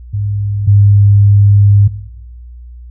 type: tone pair in turn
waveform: sine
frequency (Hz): 102.1 / 101.51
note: G#2 / G#2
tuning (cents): -29 / -39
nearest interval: unison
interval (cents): 10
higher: first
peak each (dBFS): -13 / -3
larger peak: second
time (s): 0.13-0.67 / 0.67-1.88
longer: second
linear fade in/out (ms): 10
effects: noise-tail reverb RT60 0.9 s tail -19 dB re dry + added 60 Hz sine -29 dBFS peak until 2.9 s